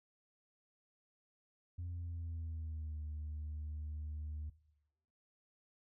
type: tone with pitch glide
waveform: sine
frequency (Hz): 87.31 to 76.01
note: F2 to D#2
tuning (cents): 0 to -40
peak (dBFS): -38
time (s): 1.78-4.5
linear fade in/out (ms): 10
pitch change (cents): -240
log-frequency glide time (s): 1.89-3.02
effects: noise-tail reverb RT60 0.9 s tail -20 dB re dry + tanh soft clip ceiling -38 dBFS